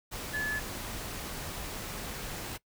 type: tone in noise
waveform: sine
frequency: 1720 Hz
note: A6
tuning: 40 cents flat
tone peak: -29 dBFS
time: 0.33-0.6 s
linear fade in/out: 20 ms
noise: pink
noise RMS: -39 dBFS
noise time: 0.11-2.58 s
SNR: +7 dB
effects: noise-tail reverb RT60 0.1 s tail -20 dB re dry